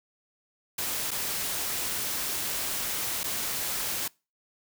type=noise with dropouts; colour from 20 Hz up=white; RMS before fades=-31 dBFS; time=0.78-4.08 s; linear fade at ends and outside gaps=5 ms; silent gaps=1.108-1.114 / 3.233-3.24 s; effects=noise-tail reverb RT60 0.3 s tail -25 dB re dry